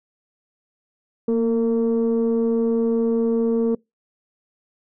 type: tone pair together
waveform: sine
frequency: 231.8 / 456.2 Hz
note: A#3 / A#4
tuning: -10 / -37 cents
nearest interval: octave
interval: 1173 cents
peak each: -18 dBFS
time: 1.28-3.75 s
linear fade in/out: 5 ms
effects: noise-tail reverb RT60 0.2 s tail -26 dB re dry + tanh soft clip ceiling -13 dBFS